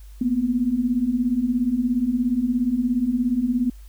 sine beating tone pair, 233.1 / 250.1 Hz, A#3 / B3, 0 / +22 cents, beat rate 17 Hz, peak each -24 / -20 dBFS, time 0.21-3.7 s, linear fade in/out 5 ms, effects added 50 Hz sine -39 dBFS peak until 3.88 s + white hiss -57 dBFS RMS until 3.88 s

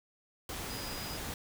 sine tone in noise, 4938 Hz, D#8, 14 cents flat, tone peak -45 dBFS, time 0.7-1.17 s, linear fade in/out 2 ms, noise pink, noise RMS -40 dBFS, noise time 0.49-1.34 s, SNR -8 dB, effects none

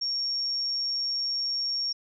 sine tone with amplitude modulation, 5530 Hz, F8, 18 cents flat, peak -25 dBFS, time 0.01-1.93 s, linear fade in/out 10 ms, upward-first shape sine, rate 286 Hz, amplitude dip 25%, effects none

